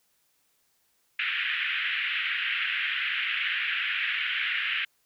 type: band-pass noise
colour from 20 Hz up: white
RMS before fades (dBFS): -29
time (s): 1.19-4.85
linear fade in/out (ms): 5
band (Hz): 1500 to 3000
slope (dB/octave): 48
effects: white hiss -70 dBFS RMS until 5.05 s